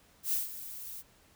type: noise with ADSR envelope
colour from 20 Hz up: violet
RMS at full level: -29 dBFS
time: 0.23-1.03 s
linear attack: 97 ms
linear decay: 150 ms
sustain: -14 dB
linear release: 38 ms
effects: pink hiss -63 dBFS RMS until 1.35 s